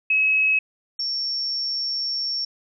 sine tone pair in turn, 2565 / 5468 Hz, E7 / F8, -48 / -37 cents, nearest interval octave + minor second, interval 1311 cents, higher second, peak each -16 / -23 dBFS, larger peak first, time 0.1-0.59 / 0.99-2.45 s, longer second, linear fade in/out 5 ms, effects none

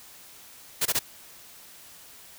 white noise bursts, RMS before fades -24 dBFS, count 3, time 0.81-0.993 s, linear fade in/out 10 ms, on 47 ms, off 21 ms, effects white hiss -49 dBFS RMS until 2.38 s

